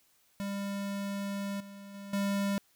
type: tone with level steps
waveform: square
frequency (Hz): 199.4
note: G3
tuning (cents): +30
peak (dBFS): -34 / -46 / -43 / -29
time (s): 0.4-2.58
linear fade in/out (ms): 0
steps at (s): 1.6 / 1.94 / 2.13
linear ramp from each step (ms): 5
effects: white hiss -68 dBFS RMS until 2.75 s